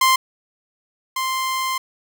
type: tone pair in turn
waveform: sawtooth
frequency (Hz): 1046.5 / 1046.5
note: C6 / C6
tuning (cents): 0 / 0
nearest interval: unison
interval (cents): 0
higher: neither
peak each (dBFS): -9 / -17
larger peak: first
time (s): 0.01-0.16 / 1.16-1.78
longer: second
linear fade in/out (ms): 5
effects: 8-bit